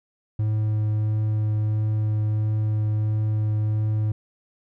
triangle tone with vibrato, 107.3 Hz, A2, 43 cents flat, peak -18 dBFS, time 0.39-4.12 s, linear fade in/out 5 ms, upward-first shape triangle, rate 1.5 Hz, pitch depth 9 cents each way, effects none

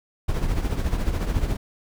brown noise with tremolo, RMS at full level -21 dBFS, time 0.28-1.57 s, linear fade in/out 10 ms, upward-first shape triangle, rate 14 Hz, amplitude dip 65%, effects none

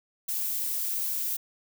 violet noise, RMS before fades -30 dBFS, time 0.28-1.37 s, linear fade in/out 10 ms, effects none

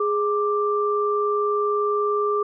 sine tone pair together, 415.3 / 1178.7 Hz, G#4 / D6, 0 / +6 cents, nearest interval octave + tritone, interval 1806 cents, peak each -21 / -23 dBFS, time 0-2.43 s, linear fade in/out 5 ms, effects none

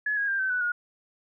sine tone with pitch steps, 1700 / 1644 / 1589.8 / 1537.4 / 1486.8 / 1437.8 Hz, G#6 / G#6 / G6 / G6 / F#6 / F6, +40 / -18 / +24 / -34 / +8 / +50 cents, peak -24 dBFS, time 0.06-0.72 s, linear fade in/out 5 ms, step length 110 ms, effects none

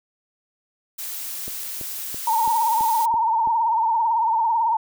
blue noise, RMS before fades -31 dBFS, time 0.98-3.06 s, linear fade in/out 10 ms
click train, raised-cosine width 2 ms, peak -24 dBFS, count 7, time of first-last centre 1.48-3.473 s, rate 3.01 Hz
sine tone with vibrato, 910 Hz, A#5, 42 cents flat, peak -17 dBFS, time 2.27-4.77 s, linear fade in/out 5 ms, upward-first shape triangle, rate 18 Hz, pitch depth 95 cents each way
effects none

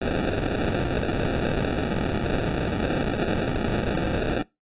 violet noise with sample-and-hold, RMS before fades -25 dBFS, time 0.01-4.43 s, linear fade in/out 10 ms, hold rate 1050 Hz, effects noise-tail reverb RT60 0.2 s tail -22 dB re dry + resampled to 8000 Hz

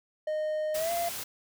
triangle tone with pitch glide, 616 to 687.5 Hz, D#5 to F5, -17 to -27 cents, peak -26 dBFS, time 0.27-1.09 s, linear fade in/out 5 ms, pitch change +190 cents, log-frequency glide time 0.76-0.92 s
white noise, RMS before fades -37 dBFS, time 0.74-1.24 s, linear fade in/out 10 ms
effects none

